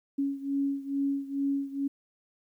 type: beating tone pair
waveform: sine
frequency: 277.2 / 279.5 Hz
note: C#4 / C#4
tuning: 0 / +14 cents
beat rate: 2.3 Hz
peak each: -29 / -32 dBFS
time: 0.18-1.88 s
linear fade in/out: 10 ms
effects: 11-bit